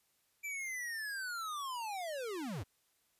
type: linear sweep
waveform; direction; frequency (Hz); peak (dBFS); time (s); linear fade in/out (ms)
square; down; 2349 to 73.42; -39; 0.43-2.64; 20
effects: white hiss -75 dBFS RMS until 3.19 s + resampled to 32000 Hz